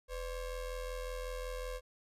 square ring-modulated tone, 273.7 Hz, C#4, 22 cents flat, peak -36 dBFS, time 0.08-1.81 s, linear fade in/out 50 ms, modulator 231 Hz, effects resampled to 32000 Hz

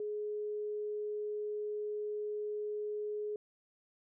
sine tone, 420 Hz, G#4, 19 cents sharp, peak -35 dBFS, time 0-3.36 s, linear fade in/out 2 ms, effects none

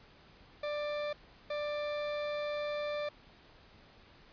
40% pulse tone bursts at uneven times, 591 Hz, D5, 11 cents sharp, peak -33 dBFS, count 2, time 0.63-1.13 / 1.5-3.09 s, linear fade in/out 5 ms, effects pink hiss -59 dBFS RMS until 4.32 s + resampled to 11025 Hz

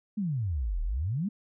sine exponential two-way sweep, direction down then up, 222.1 to 36.67 to 222.1 Hz, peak -27 dBFS, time 0.17-1.29 s, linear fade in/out 10 ms, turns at 0.82 s, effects none

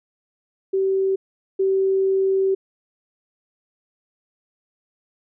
sine tone pair in turn, 384.9 / 384.9 Hz, G4 / G4, -32 / -32 cents, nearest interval unison, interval 0 cents, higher neither, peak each -17 / -16 dBFS, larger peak second, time 0.73-1.16 / 1.59-2.55 s, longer second, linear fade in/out 10 ms, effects none

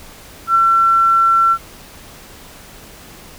sine tone with ADSR envelope, 1350 Hz, E6, 41 cents sharp, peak -7 dBFS, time 0.47-1.58 s, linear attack 83 ms, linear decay 5 ms, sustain -2 dB, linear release 61 ms, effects pink hiss -39 dBFS RMS until 3.38 s

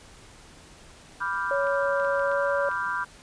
sine chord, G dominant seventh, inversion first, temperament equal, 987.8 / 1174.7 / 1396.9 / 1568 Hz, B5 / D6 / F6 / G6, 0 / 0 / 0 / 0 cents, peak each -31 / -33 / -31 / -31 dBFS, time 1.2-3.05 s, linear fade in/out 20 ms
sine tone with pitch glide, 559 to 564.5 Hz, C#5 to C#5, +14 to +31 cents, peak -24 dBFS, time 1.51-2.69 s, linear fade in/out 2 ms, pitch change +17 cents, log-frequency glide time 2.22-2.43 s
clicks, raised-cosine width 0.3 ms, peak -29 dBFS, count 6, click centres 1.67 / 1.999 / 2.047 / 2.195 / 2.316 / 2.715 s
effects pink hiss -50 dBFS RMS until 3.22 s + resampled to 22050 Hz

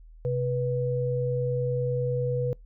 sine tone pair together, 130 / 489.9 Hz, C3 / B4, -11 / -14 cents, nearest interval octave + major seventh, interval 2297 cents, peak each -27 dBFS, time 0.25-2.53 s, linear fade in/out 0 ms, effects noise-tail reverb RT60 0.2 s tail -26 dB re dry + added 40 Hz sine -46 dBFS peak until 2.65 s

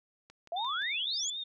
click train, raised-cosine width 0.2 ms, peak -35 dBFS, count 4, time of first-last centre 0.3-0.821 s, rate 5.76 Hz
sine exponential sweep, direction up, 652 to 7360 Hz, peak -32 dBFS, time 0.52-1.3 s, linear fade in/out 2 ms
sine tone with vibrato, 3520 Hz, A7, in tune, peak -35 dBFS, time 0.56-1.44 s, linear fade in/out 10 ms, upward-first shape triangle, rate 3.9 Hz, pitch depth 110 cents each way
effects none

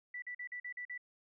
sine tone bursts, 1969 Hz, B6, 6 cents flat, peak -40 dBFS, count 7, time 0.14-0.978 s, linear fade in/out 5 ms, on 82 ms, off 44 ms, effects none

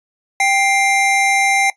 square tone pair together, 786.6 / 2100 Hz, G5 / C7, +6 / +6 cents, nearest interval octave + perfect fourth, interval 1700 cents, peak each -16 dBFS, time 0.4-1.7 s, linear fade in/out 2 ms, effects noise-tail reverb RT60 0.1 s tail -17 dB re dry + resampled to 24000 Hz

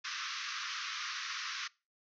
pink band-pass noise, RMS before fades -40 dBFS, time 0.04-1.68 s, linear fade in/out 10 ms, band 1100 to 6200 Hz, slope 96 dB/octave, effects noise-tail reverb RT60 0.3 s tail -23 dB re dry

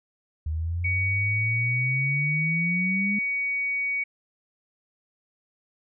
sine exponential sweep, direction up, 76.6 to 208.1 Hz, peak -25 dBFS, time 0.46-3.19 s, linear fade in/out 5 ms
sine tone, 2250 Hz, C#7, 25 cents sharp, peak -24 dBFS, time 0.84-4.04 s, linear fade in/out 10 ms
effects none

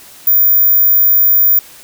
sine tone, 14850 Hz, A#9, 8 cents flat, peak -6 dBFS, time 0.27-1.59 s, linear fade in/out 2 ms, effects white hiss -38 dBFS RMS until 1.83 s

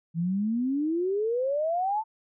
sine exponential sweep, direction up, 160.6 to 900 Hz, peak -24 dBFS, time 0.14-2.04 s, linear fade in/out 50 ms, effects none

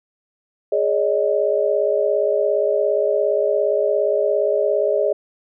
sine chord, Ab suspended fourth, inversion none, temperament equal with one note detuned, 415.3 / 565 / 622.3 Hz, Ab4 / Db5 / Eb5, 0 / +33 / 0 cents, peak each -20 dBFS, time 0.72-5.13 s, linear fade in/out 5 ms, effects none

